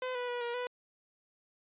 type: tone with pitch steps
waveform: sawtooth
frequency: 509 / 492.1 / 486.4 / 475.6 / 494 Hz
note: C5 / B4 / B4 / A#4 / B4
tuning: -48 / -6 / -26 / +35 / 0 cents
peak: -30 dBFS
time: 0.02-0.67 s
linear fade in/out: 2 ms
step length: 130 ms
effects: resampled to 8000 Hz